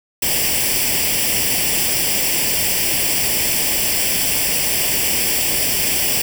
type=noise with comb filter; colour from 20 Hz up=white; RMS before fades=-18 dBFS; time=0.22-6.22 s; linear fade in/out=5 ms; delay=0.38 ms; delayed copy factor=+0.75; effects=none